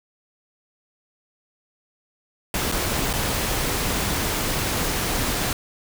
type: noise with dropouts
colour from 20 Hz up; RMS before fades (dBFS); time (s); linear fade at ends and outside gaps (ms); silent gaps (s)
pink; -24; 2.54-5.53; 2; 2.717-2.722 / 3.13-3.136
effects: none